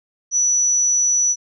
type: tone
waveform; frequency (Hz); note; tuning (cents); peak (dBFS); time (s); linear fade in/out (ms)
sine; 5920; F#8; 0; -14; 0.31-1.36; 50
effects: none